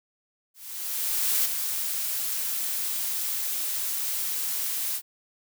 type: noise with ADSR envelope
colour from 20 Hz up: blue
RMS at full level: -23 dBFS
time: 0.54-5.02 s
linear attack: 910 ms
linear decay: 11 ms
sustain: -6 dB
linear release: 66 ms
effects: none